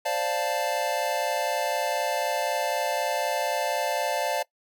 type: chord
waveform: square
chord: D minor seventh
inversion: third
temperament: equal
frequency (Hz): 523.3 / 587.3 / 698.5 / 880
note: C5 / D5 / F5 / A5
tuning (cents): 0 / 0 / 0 / 0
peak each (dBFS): -34 / -30 / -31 / -31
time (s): 0.05-4.43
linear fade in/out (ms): 10
effects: noise-tail reverb RT60 0.1 s tail -20 dB re dry